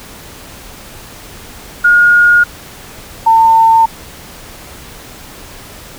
sine tone pair in turn, 1431 / 901.5 Hz, F6 / A5, +42 / +42 cents, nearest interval minor sixth, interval 800 cents, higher first, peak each -4 dBFS, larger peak neither, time 1.84-2.44 / 3.26-3.86 s, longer neither, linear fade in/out 10 ms, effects pink hiss -33 dBFS RMS until 5.98 s

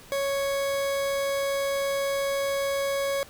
40% pulse tone, 554.4 Hz, C#5, in tune, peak -24 dBFS, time 0.12-3.23 s, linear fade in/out 0 ms, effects pink hiss -49 dBFS RMS until 3.29 s

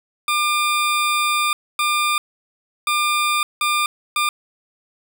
20% pulse tone bursts at uneven times, 1200 Hz, D6, 37 cents sharp, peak -12 dBFS, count 5, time 0.28-1.53 / 1.79-2.18 / 2.87-3.43 / 3.61-3.86 / 4.16-4.29 s, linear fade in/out 2 ms, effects none

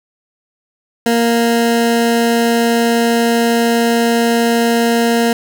20% pulse tone, 233.1 Hz, A#3, in tune, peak -6 dBFS, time 1.06-5.33 s, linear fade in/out 2 ms, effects none

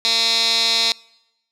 15% pulse tone with band-pass filter, 228.2 Hz, A#3, 37 cents flat, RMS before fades -18 dBFS, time 0.05-0.92 s, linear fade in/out 0 ms, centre 4300 Hz, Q 5.7, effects noise-tail reverb RT60 0.9 s tail -24 dB re dry

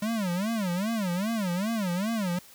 square tone with vibrato, 200 Hz, G3, 35 cents sharp, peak -27 dBFS, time 0.02-2.39 s, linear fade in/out 5 ms, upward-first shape sine, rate 2.5 Hz, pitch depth 250 cents each way, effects white hiss -52 dBFS RMS until 2.54 s

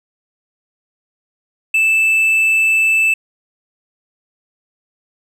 triangle tone, 2637 Hz, E7, in tune, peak -9 dBFS, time 1.74-3.14 s, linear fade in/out 5 ms, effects none

